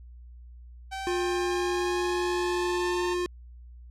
sawtooth exponential sweep, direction up, 769 to 907 Hz, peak -29 dBFS, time 0.91-3.15 s, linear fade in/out 20 ms
square tone, 355.5 Hz, F4, 31 cents sharp, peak -27 dBFS, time 1.07-3.26 s, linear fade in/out 0 ms
effects added 60 Hz sine -44 dBFS peak until 3.9 s + low-pass 8000 Hz 12 dB/octave

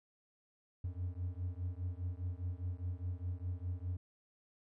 triangle beating tone pair, 87.31 / 92.21 Hz, F2 / F#2, 0 / -5 cents, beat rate 4.9 Hz, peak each -38 / -39 dBFS, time 0.84-3.97 s, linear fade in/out 5 ms, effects none

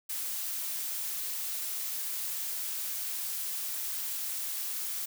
blue noise, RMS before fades -35 dBFS, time 0.09-5.06 s, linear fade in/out 10 ms, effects none

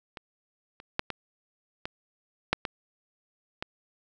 clicks, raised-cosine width 0.3 ms, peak -23 / -29 / -9 / -16 / -17 / -6 / -14 / -16 dBFS, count 8, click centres 0.172 / 0.801 / 0.994 / 1.103 / 1.855 / 2.53 / 2.652 / 3.625 s, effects none

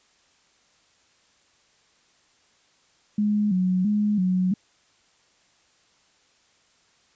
sine tone with vibrato, 196 Hz, G3, in tune, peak -19 dBFS, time 3.18-4.54 s, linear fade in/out 5 ms, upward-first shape square, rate 1.5 Hz, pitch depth 110 cents each way, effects white hiss -62 dBFS RMS until 7.15 s + resampled to 16000 Hz

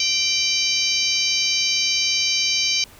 harmonic tone with a mistuned harmonic, 784 Hz, G5, in tune, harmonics 3 / 4 / 5 / 6 / 7 / 8, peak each -25 / -26 / -26 / -24 / -25 / -26 dBFS, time 0-2.84 s, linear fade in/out 2 ms, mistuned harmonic 4, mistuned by -43 cents, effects pink hiss -47 dBFS RMS until 2.99 s

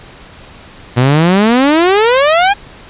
sawtooth exponential sweep, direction up, 118.8 to 830.6 Hz, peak -3 dBFS, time 0.96-2.54 s, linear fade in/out 20 ms, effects pink hiss -36 dBFS RMS until 2.89 s + resampled to 8000 Hz

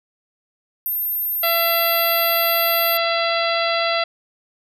sine tone, 13210 Hz, G#9, 10 cents flat, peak -20 dBFS, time 0.86-2.97 s, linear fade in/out 0 ms
harmonic tone, 673 Hz, E5, 36 cents sharp, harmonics 1 / 2 / 3 / 4 / 5 / 6 / 7, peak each -21 / -24 / -26 / -27 / -28 / -29 / -29 dBFS, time 1.43-4.04 s, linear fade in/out 5 ms
effects none

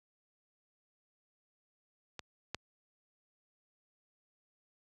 clicks, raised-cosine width 0.2 ms, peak -24 / -19 dBFS, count 2, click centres 2.193 / 2.546 s, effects high-pass 60 Hz 12 dB/octave

